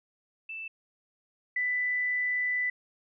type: tone pair in turn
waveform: sine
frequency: 2648 / 1988.9 Hz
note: E7 / B6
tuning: +7 / +12 cents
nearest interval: perfect fourth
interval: 495 cents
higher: first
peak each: -36 / -26 dBFS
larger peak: second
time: 0.49-0.68 / 1.56-2.7 s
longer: second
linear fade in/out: 5 ms
effects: none